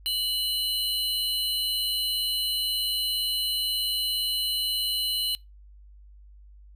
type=tone pair together; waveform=square; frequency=2960 / 4099 Hz; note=F#7 / C8; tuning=0 / -36 cents; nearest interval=tritone; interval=564 cents; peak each=-28 / -29 dBFS; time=0.06-5.35 s; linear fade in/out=0 ms; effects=noise-tail reverb RT60 0.2 s tail -24 dB re dry + added 50 Hz sine -47 dBFS peak until 6.75 s